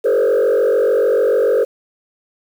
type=tone with frequency modulation; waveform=sine; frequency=475.6 Hz; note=A#4; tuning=35 cents sharp; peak=-9 dBFS; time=0.04-1.65 s; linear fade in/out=20 ms; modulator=46.8 Hz; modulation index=1.5; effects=tanh soft clip ceiling -10 dBFS + 7-bit